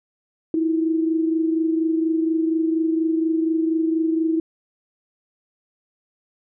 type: tone pair together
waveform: sine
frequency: 321.7 / 345.9 Hz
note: E4 / F4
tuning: -42 / -17 cents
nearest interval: minor second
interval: 125 cents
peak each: -18 / -27 dBFS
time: 0.54-4.4 s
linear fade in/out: 2 ms
effects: none